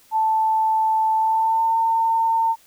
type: tone with pitch glide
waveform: sine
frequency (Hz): 880 to 905.3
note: A5 to A5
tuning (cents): 0 to +49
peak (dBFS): -16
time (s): 0.11-2.56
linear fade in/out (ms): 50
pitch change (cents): +49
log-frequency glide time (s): 1.16-1.75
effects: white hiss -54 dBFS RMS until 2.66 s